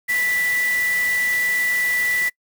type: tone in noise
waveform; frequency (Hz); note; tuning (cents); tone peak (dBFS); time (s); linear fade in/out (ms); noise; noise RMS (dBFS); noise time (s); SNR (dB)
sine; 1971; B6; -4; -18; 0.08-2.3; 20; white; -31; 0.08-2.3; +10
effects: noise-tail reverb RT60 0.1 s tail -25 dB re dry